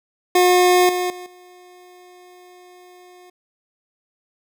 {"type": "tone with level steps", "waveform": "25% pulse", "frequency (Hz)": 360.4, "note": "F#4", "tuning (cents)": -45, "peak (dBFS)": [-8, -16, -29, -40], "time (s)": [0.35, 3.3], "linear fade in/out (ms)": 5, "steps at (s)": [0.89, 1.1, 1.26], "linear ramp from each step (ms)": 2, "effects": []}